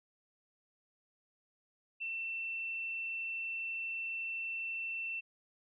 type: tone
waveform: sine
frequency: 2687 Hz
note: E7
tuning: 33 cents sharp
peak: -36 dBFS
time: 2-5.21 s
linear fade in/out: 20 ms
effects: none